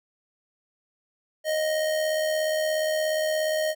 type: tone with amplitude modulation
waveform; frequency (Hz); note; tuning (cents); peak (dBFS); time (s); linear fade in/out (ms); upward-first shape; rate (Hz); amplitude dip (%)
square; 622.3; D#5; 0; -22; 1.44-3.75; 50; sine; 77; 40
effects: none